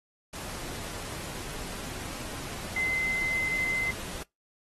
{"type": "tone in noise", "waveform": "sine", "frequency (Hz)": 2059, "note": "C7", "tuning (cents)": -28, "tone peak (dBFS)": -26, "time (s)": [2.76, 3.91], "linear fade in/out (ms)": 5, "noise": "pink", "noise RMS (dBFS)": -39, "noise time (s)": [0.33, 4.23], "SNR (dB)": 10, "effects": ["noise-tail reverb RT60 0.2 s tail -25 dB re dry", "AAC 32 kbps"]}